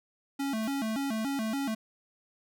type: tone with vibrato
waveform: square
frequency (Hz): 246.9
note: B3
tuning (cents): 0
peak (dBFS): -30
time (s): 0.39-1.75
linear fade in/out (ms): 10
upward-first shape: square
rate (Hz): 3.5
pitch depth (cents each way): 200
type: noise with exponential decay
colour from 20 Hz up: white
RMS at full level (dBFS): -49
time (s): 0.63-1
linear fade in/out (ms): 2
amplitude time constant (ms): 80
effects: none